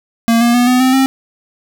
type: tone with pitch steps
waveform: square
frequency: 230.3 / 237 / 244 / 251.1 / 258.5 / 266.1 Hz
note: A#3 / A#3 / B3 / B3 / C4 / C4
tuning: -21 / +29 / -21 / +29 / -21 / +29 cents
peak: -9 dBFS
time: 0.28-1.06 s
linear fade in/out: 0 ms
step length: 130 ms
effects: none